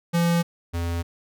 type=tone pair in turn; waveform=square; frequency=170.5 / 85.04 Hz; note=F3 / F2; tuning=-41 / -46 cents; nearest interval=octave; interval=1205 cents; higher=first; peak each=-19 / -25 dBFS; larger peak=first; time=0.13-0.43 / 0.73-1.03 s; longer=neither; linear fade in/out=20 ms; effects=none